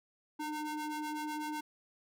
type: ring-modulated tone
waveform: square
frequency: 305.5 Hz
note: D#4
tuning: 32 cents flat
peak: -34 dBFS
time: 0.39-1.61 s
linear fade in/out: 10 ms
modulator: 607 Hz
effects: none